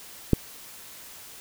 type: click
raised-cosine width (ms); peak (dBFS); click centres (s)
3; -4; 0.333
effects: white hiss -45 dBFS RMS until 1.4 s